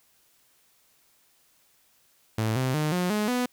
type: tone with pitch steps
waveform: sawtooth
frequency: 110.4 / 129.78 / 152.56 / 179.35 / 210.8 / 247.8 Hz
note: A2 / C3 / D#3 / F3 / G#3 / B3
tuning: +6 / -14 / -34 / +46 / +26 / +6 cents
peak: -20 dBFS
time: 2.38-3.46 s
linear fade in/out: 5 ms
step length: 180 ms
effects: white hiss -64 dBFS RMS until 3.52 s